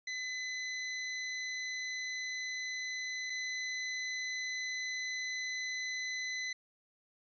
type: tone pair in turn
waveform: sawtooth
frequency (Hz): 2016 / 2016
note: B6 / B6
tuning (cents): +35 / +35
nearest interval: unison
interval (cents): 0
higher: neither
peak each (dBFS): -33 / -32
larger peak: second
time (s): 0.07-3.3 / 3.3-6.53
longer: neither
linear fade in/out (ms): 5
effects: resampled to 16000 Hz